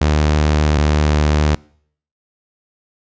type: tone pair in turn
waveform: sawtooth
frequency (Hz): 75.6 / 75.19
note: D#2 / D2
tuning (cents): -49 / +41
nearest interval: unison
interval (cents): 10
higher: first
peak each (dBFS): -8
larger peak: neither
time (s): 0.01-0.78 / 0.78-1.55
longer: neither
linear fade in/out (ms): 5
effects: noise-tail reverb RT60 0.6 s tail -25 dB re dry + resampled to 16000 Hz